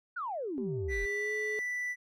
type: exponential sweep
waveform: sine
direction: down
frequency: 1530 to 35.86 Hz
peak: -33 dBFS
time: 0.16-1.06 s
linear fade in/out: 10 ms
type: tone with pitch glide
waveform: sine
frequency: 388.3 to 425.9 Hz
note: G4 to G#4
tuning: -16 to +44 cents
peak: -34 dBFS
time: 0.58-1.59 s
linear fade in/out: 0 ms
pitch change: +160 cents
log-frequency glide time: 0.85-1.33 s
type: tone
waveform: triangle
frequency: 1975.5 Hz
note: B6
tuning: in tune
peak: -30 dBFS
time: 0.88-1.96 s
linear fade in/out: 50 ms
effects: tanh soft clip ceiling -24 dBFS